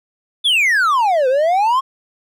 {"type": "exponential two-way sweep", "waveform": "triangle", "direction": "down then up", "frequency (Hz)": [3571, 499.2, 1099], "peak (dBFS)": -10, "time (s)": [0.44, 1.81], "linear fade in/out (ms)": 20, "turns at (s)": 1.28, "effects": []}